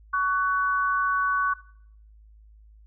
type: tone pair together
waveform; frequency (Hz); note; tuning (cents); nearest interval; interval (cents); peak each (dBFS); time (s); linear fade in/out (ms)
sine; 1125.4 / 1493; C#6 / F#6; +26 / +15; perfect fourth; 489; -23 / -25; 0.13-1.54; 10
effects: noise-tail reverb RT60 0.6 s tail -17 dB re dry + added 53 Hz sine -49 dBFS peak until 2.86 s